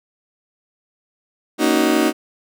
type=chord; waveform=35% pulse; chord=D# minor seventh; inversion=second; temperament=just; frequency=233.3 / 280 / 311.1 / 373.4 Hz; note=A#3 / C#4 / D#4 / F#4; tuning=+2 / +18 / 0 / +16 cents; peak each=-20 / -19 / -16 / -19 dBFS; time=1.58-2.13 s; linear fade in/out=50 ms; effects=none